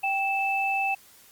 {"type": "tone pair together", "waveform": "sine", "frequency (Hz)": [783.4, 2635], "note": ["G5", "E7"], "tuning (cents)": [-1, -1], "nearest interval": "octave + major sixth", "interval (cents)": 2100, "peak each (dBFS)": -26, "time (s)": [0.03, 0.95], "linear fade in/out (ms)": 10, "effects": ["white hiss -54 dBFS RMS until 1.31 s", "Opus 32 kbps"]}